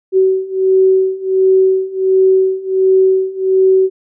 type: beating tone pair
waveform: sine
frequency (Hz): 378.1 / 379.5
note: F#4 / F#4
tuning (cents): +38 / +44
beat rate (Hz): 1.4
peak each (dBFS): -13 / -11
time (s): 0.12-3.9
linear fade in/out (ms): 50
effects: none